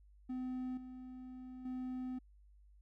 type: tone with level steps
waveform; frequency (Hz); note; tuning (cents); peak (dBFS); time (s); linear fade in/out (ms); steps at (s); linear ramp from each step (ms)
triangle; 254.8; C4; -46; -36 / -45 / -37; 0.29-2.19; 10; 0.77 / 1.65; 5
effects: added 50 Hz sine -60 dBFS peak until 2.81 s